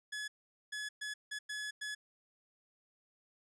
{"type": "tone bursts at uneven times", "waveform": "sawtooth", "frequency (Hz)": 1700, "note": "G#6", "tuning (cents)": 40, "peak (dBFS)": -35, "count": 6, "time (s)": [[0.12, 0.28], [0.72, 0.89], [1.01, 1.14], [1.31, 1.39], [1.49, 1.71], [1.81, 1.95]], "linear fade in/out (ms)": 10, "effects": ["resampled to 22050 Hz"]}